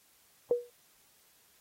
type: tone with exponential decay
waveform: sine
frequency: 482.9 Hz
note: B4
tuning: 39 cents flat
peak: -20 dBFS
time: 0.51-0.7 s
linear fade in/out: 1 ms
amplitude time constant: 41 ms
effects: white hiss -65 dBFS RMS until 1.6 s + AAC 48 kbps